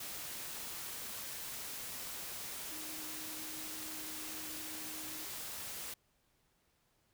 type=tone in noise; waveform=sine; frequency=311.1 Hz; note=D#4; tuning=in tune; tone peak=-52 dBFS; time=2.71-5.25 s; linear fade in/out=5 ms; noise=white; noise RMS=-44 dBFS; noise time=0-5.94 s; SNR=-11 dB; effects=pink hiss -75 dBFS RMS until 7.13 s